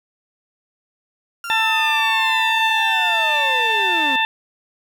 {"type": "linear sweep", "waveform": "35% pulse", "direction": "down", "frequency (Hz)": [1396.9, 253.5], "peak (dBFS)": -25, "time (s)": [1.44, 4.16], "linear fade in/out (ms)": 2}
{"type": "harmonic tone", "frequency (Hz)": 890, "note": "A5", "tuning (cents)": 20, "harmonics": [1, 2, 3, 4], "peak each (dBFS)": [-20, -21, -21, -23], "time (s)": [1.5, 4.25], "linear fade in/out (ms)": 0}
{"effects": ["8-bit"]}